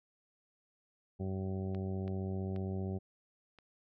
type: harmonic tone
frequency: 95.3 Hz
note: G2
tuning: 48 cents flat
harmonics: 1 / 2 / 3 / 4 / 5 / 6 / 7 / 8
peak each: -37 / -39 / -50 / -43 / -54 / -52 / -54 / -54 dBFS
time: 1.19-2.99 s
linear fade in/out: 20 ms
type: clicks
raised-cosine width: 0.3 ms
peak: -35 / -36 / -36 / -41 dBFS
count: 4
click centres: 1.748 / 2.079 / 2.562 / 3.587 s
effects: none